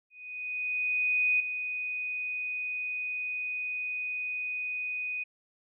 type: tone with ADSR envelope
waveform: sine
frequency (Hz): 2489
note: D#7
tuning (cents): 0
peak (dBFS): -22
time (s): 0.1-5.24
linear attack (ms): 1300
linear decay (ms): 4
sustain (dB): -9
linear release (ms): 13
effects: none